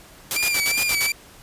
white noise with tremolo, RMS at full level -24 dBFS, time 0.31-1.11 s, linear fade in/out 0 ms, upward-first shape square, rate 8.6 Hz, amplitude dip 80%
sawtooth tone with vibrato, 2349 Hz, D7, in tune, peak -17 dBFS, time 0.36-1.12 s, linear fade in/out 2 ms, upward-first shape sine, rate 2.7 Hz, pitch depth 58 cents each way
effects pink hiss -47 dBFS RMS until 1.42 s + resampled to 32000 Hz

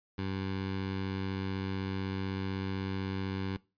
15% pulse tone with notch filter, 95.9 Hz, G2, 37 cents flat, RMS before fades -35 dBFS, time 0.18-3.57 s, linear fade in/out 5 ms, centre 650 Hz, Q 1.6, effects noise-tail reverb RT60 0.3 s tail -22 dB re dry + resampled to 11025 Hz

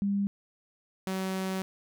sine / sawtooth tone pair in turn, 200.1 / 189.22 Hz, G3 / F#3, +36 / +39 cents, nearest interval minor second, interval 97 cents, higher first, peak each -25 / -26 dBFS, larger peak first, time 0.02-0.27 / 1.07-1.62 s, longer second, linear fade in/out 0 ms, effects none

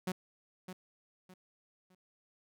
sawtooth tone with echo, 184.2 Hz, F#3, 7 cents flat, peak -29 dBFS, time 0.07-0.12 s, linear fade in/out 5 ms, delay 610 ms, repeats 3, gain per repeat -10 dB, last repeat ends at 1.95 s, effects none

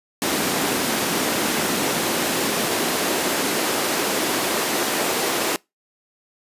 pink noise with high-pass filter sweep, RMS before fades -22 dBFS, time 0.22-5.56 s, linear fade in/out 0 ms, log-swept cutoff 230 to 350 Hz, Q 1.4, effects noise-tail reverb RT60 0.2 s tail -24 dB re dry + resampled to 32000 Hz

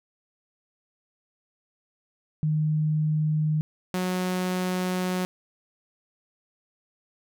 sine / sawtooth tone pair in turn, 153.9 / 183.02 Hz, D#3 / F#3, -19 / -19 cents, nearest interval minor third, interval 300 cents, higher second, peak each -21 dBFS, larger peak neither, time 2.43-3.61 / 3.94-5.25 s, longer second, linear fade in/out 0 ms, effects none

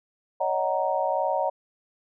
sine chord, D# minor seventh, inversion third, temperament just, 560 / 622.3 / 746.7 / 933.4 Hz, C#5 / D#5 / F#5 / A#5, +18 / 0 / +16 / +2 cents, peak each -28 dBFS, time 0.4-1.5 s, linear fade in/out 10 ms, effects none

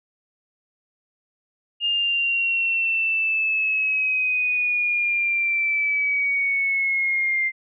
sine linear sweep, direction down, 2828 to 2093 Hz, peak -19 dBFS, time 1.8-7.52 s, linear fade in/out 50 ms, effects none

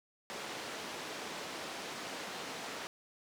pink band-pass noise, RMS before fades -43 dBFS, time 0.3-2.87 s, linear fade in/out 0 ms, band 310 to 6100 Hz, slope 12 dB/octave, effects none

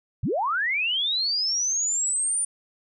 sine linear sweep, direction up, 73.3 to 9370 Hz, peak -22 dBFS, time 0.23-2.45 s, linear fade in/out 5 ms, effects none

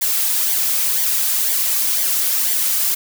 blue noise with flanger, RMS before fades -18 dBFS, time 0.01-2.95 s, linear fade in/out 10 ms, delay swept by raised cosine 0.74 to 2.94 ms, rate 2 Hz, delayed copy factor -0.6, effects none

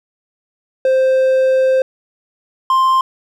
triangle tone pair in turn, 523.3 / 1049.2 Hz, C5 / C6, 0 / +4 cents, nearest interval octave, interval 1204 cents, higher second, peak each -8 dBFS, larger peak neither, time 0.85-1.82 / 2.7-3.01 s, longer first, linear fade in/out 2 ms, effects none

